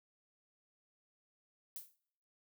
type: noise with exponential decay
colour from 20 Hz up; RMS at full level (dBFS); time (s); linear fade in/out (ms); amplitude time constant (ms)
violet; -42; 1.76-1.96; 1; 43
effects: noise-tail reverb RT60 0.7 s tail -24 dB re dry